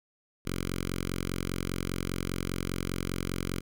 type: tone with notch filter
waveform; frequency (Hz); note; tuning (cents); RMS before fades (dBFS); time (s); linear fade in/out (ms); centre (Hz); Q
5% pulse; 45; F#1; -47; -33; 0.45-3.61; 20; 700; 0.71
effects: none